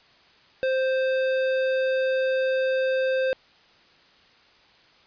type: tone with hard clipping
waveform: sine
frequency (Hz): 523.3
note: C5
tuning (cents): 0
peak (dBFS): -23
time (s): 0.63-3.33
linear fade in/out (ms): 0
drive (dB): 13
effects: white hiss -56 dBFS RMS until 5.06 s + resampled to 11025 Hz